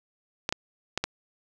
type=clicks; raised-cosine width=0.2 ms; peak=-9 dBFS; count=4; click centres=0.491 / 0.525 / 0.976 / 1.04 s; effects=none